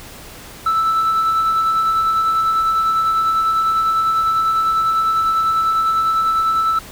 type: tone with tremolo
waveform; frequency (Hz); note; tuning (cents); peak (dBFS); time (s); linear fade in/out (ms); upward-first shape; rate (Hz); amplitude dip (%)
sine; 1318.5; E6; 0; -10; 0.66-6.79; 5; sine; 10; 35
effects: tanh soft clip ceiling -12 dBFS + pink hiss -37 dBFS RMS until 6.91 s